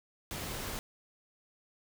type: noise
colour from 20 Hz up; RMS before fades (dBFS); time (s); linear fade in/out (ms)
pink; -39; 0.31-0.79; 0
effects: none